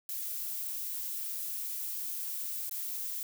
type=noise with dropouts; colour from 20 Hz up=violet; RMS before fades=-37 dBFS; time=0.09-3.23 s; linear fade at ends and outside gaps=1 ms; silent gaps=2.695-2.711 s; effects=none